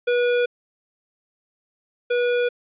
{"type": "tone pair in turn", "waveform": "square", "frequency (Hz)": [486, 486], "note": ["B4", "B4"], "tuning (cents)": [-28, -28], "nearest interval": "unison", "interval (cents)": 0, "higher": "neither", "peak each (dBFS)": [-18, -19], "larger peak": "first", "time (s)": [[0.07, 0.46], [2.1, 2.49]], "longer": "neither", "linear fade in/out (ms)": 10, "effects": ["resampled to 8000 Hz", "9-bit"]}